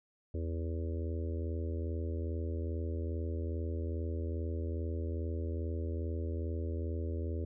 harmonic tone, 82.41 Hz, E2, in tune, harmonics 1 / 3 / 4 / 5 / 6 / 7, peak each -34 / -45 / -44 / -45 / -48 / -51 dBFS, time 0.34-7.45 s, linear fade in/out 5 ms, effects none

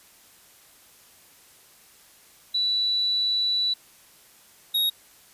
sine / square tone pair in turn, 3951 / 3768 Hz, B7 / A#7, 0 / +18 cents, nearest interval minor second, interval 82 cents, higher first, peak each -21 dBFS, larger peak neither, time 2.54-3.74 / 4.74-4.9 s, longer first, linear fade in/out 10 ms, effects white hiss -54 dBFS RMS until 5.33 s + resampled to 32000 Hz

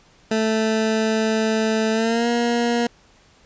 20% pulse tone with pitch glide, 220 to 237.2 Hz, A3 to A#3, 0 to +30 cents, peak -13 dBFS, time 0.31-2.87 s, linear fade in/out 5 ms, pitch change +130 cents, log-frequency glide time 1.92-2.28 s, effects pink hiss -54 dBFS RMS until 3.45 s + resampled to 16000 Hz

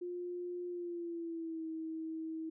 sine tone with pitch glide, 354.1 to 321 Hz, F4 to E4, +24 to -46 cents, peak -38 dBFS, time 0.01-2.5 s, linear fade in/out 10 ms, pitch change -170 cents, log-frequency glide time 0.68-1.66 s, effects none

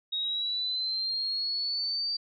sine linear sweep, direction up, 3762 to 4658 Hz, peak -28 dBFS, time 0.12-2.17 s, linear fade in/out 10 ms, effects none

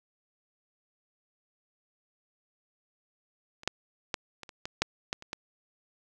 clicks, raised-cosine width 0.2 ms, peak -29 / -9 / -12 / -24 / -28 / -18 / -7 / -13 / -28 / -17 dBFS, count 10, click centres 3.634 / 3.676 / 4.142 / 4.433 / 4.492 / 4.655 / 4.82 / 5.129 / 5.224 / 5.331 s, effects none

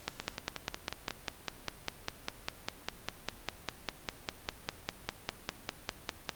two click trains, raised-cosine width 0.2 ms, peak -18 / -14 dBFS, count 6 / 32, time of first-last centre 0.2-1.107 / 0.08-6.292 s, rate 5.51 / 4.99 Hz, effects pink hiss -53 dBFS RMS until 6.35 s + Opus 48 kbps

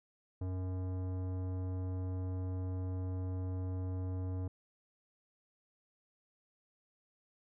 sine tone with tanh clipping, 92.5 Hz, F#2, in tune, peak -37 dBFS, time 0.41-4.48 s, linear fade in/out 5 ms, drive 16 dB, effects none

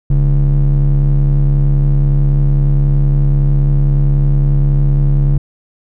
triangle ring-modulated tone, 87.31 Hz, F2, in tune, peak -3 dBFS, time 0.1-5.38 s, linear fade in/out 5 ms, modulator 51.9 Hz, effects none

